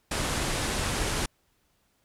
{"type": "low-pass noise", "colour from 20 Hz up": "pink", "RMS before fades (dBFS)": -29, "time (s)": [0.11, 1.26], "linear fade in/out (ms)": 5, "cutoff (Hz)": 11000, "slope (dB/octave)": 48, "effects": ["pink hiss -70 dBFS RMS until 2.04 s"]}